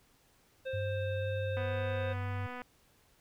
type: harmonic tone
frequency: 526 Hz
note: C5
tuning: 9 cents sharp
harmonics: 1 / 3 / 5 / 7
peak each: -35 / -45 / -49 / -52 dBFS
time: 0.65-2.14 s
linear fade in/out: 20 ms
type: tone with vibrato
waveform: sine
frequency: 98 Hz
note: G2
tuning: in tune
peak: -34 dBFS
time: 0.73-2.47 s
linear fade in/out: 10 ms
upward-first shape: square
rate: 2 Hz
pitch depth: 11 cents each way
type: click train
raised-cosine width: 0.5 ms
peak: -29 dBFS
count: 261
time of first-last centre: 1.57-2.618 s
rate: 248 Hz
effects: pink hiss -67 dBFS RMS until 3.2 s